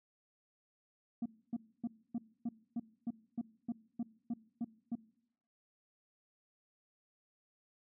sine tone bursts, 234.5 Hz, A#3, 11 cents sharp, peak -31 dBFS, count 13, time 1.22-4.954 s, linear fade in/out 5 ms, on 38 ms, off 270 ms, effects noise-tail reverb RT60 0.8 s tail -23 dB re dry + tanh soft clip ceiling -33 dBFS

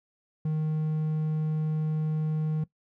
triangle tone, 155.4 Hz, D#3, 2 cents flat, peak -23 dBFS, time 0.45-2.64 s, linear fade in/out 5 ms, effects noise-tail reverb RT60 0.1 s tail -19 dB re dry

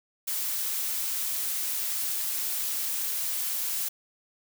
blue noise, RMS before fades -30 dBFS, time 0.27-3.89 s, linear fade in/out 10 ms, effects none

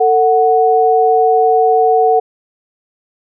sine tone pair together, 448.5 / 740 Hz, A4 / F#5, +33 / 0 cents, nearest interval major sixth, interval 867 cents, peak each -11 / -10 dBFS, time 0-2.2 s, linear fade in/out 10 ms, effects none

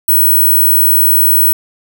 sine tone, 15950 Hz, B9, 16 cents sharp, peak -6 dBFS, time 0.08-1.53 s, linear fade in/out 5 ms, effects none

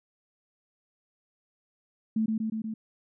sine tone with echo, 220 Hz, A3, in tune, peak -23 dBFS, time 2.16-2.26 s, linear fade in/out 5 ms, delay 120 ms, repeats 4, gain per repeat -2 dB, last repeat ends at 2.74 s, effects none

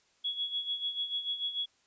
sine tone with tremolo, 3355 Hz, G#7, 17 cents sharp, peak -29 dBFS, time 0.24-1.66 s, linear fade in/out 10 ms, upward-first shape sine, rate 6.8 Hz, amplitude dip 70%, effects white hiss -69 dBFS RMS until 1.86 s + resampled to 16000 Hz

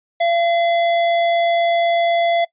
square tone, 682 Hz, F5, 41 cents flat, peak -15 dBFS, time 0.2-2.45 s, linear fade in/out 10 ms, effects noise-tail reverb RT60 0.1 s tail -22 dB re dry + resampled to 8000 Hz

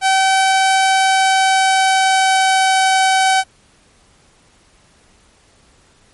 sawtooth tone with pitch glide, 767 to 762.1 Hz, G5 to G5, -38 to -49 cents, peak -7 dBFS, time 0.01-3.44 s, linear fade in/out 50 ms, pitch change -11 cents, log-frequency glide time 0.79-2.88 s, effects pink hiss -52 dBFS RMS until 6.13 s + MP3 48 kbps

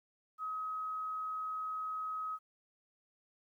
sine tone, 1270 Hz, D#6, 35 cents sharp, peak -36 dBFS, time 0.38-2.39 s, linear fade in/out 50 ms, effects 12-bit

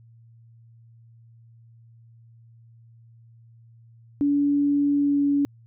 sine tone with pitch glide, 286.3 to 284.3 Hz, D4 to C#4, -44 to +44 cents, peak -18 dBFS, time 4.21-5.45 s, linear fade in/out 0 ms, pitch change -12 cents, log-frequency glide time 4.96-5.24 s, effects added 115 Hz sine -49 dBFS peak until 5.66 s

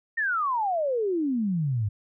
sine exponential sweep, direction down, 1864.7 to 98 Hz, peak -23 dBFS, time 0.17-1.89 s, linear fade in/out 10 ms, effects none

